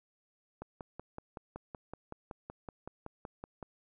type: click train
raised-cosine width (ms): 1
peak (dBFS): -28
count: 17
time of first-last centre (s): 0.62-3.628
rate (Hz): 5.32
effects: none